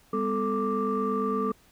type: tone cluster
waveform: sine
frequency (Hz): 201.9 / 250.5 / 439.6 / 1175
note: G#3 / B3 / A4 / D6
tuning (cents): -49 / +25 / -2 / +1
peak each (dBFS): -30 / -31 / -28 / -29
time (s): 0.13-1.52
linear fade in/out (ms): 5
effects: tanh soft clip ceiling -17 dBFS + pink hiss -60 dBFS RMS until 1.71 s